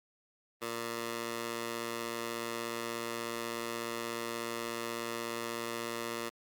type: tone with high-pass filter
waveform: 15% pulse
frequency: 116.54 Hz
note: A#2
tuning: in tune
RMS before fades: -38 dBFS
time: 0.61-6.3 s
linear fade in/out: 20 ms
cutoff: 410 Hz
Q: 0.53
effects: Opus 24 kbps